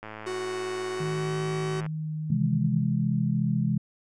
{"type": "click train", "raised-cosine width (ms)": 0.5, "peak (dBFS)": -24, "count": 199, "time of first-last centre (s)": [0.03, 1.863], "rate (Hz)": 108}
{"type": "tone with pitch glide", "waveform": "45% pulse", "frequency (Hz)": [370, 378.4], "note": ["F#4", "F#4"], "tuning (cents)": [0, 39], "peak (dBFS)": -30, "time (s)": [0.26, 1.81], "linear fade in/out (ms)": 10, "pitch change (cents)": 39, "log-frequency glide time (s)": [0.9, 1.37]}
{"type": "tone with vibrato", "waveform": "sine", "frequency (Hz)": 155.56, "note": "D#3", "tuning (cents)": 0, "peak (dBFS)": -29, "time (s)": [1, 2.82], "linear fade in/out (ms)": 5, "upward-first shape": "triangle", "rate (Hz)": 2.4, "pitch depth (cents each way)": 10}
{"type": "chord", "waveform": "sine", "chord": "C augmented", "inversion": "none", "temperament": "equal", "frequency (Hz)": [130.81, 164.81, 207.7], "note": ["C3", "E3", "G#3"], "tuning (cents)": [0, 0, 0], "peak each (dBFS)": -27, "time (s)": [2.3, 3.78], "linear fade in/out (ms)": 5}
{"effects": ["resampled to 22050 Hz"]}